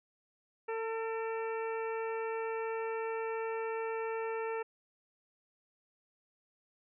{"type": "harmonic tone with a mistuned harmonic", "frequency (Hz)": 449.3, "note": "A4", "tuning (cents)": 36, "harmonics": [1, 2, 3, 4, 5, 6], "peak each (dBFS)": [-35, -41, -45, -47, -49, -51], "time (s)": [0.68, 4.63], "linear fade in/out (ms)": 10, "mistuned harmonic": 5, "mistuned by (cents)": 51, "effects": []}